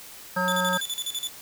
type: tone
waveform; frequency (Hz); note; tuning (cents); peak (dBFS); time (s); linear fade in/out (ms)
triangle; 1605; G6; +40; -26; 0.36-0.81; 10
type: harmonic tone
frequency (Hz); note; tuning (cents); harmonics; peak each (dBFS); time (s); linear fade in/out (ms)
182.7; F#3; -22; 1 / 3 / 5 / 7; -29 / -29 / -29 / -29; 0.36-0.78; 10
type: tone with tremolo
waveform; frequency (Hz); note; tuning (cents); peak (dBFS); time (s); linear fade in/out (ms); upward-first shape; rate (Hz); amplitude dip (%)
sawtooth; 3480; A7; -20; -24; 0.48-1.29; 0; square; 12; 80
effects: white hiss -44 dBFS RMS until 1.41 s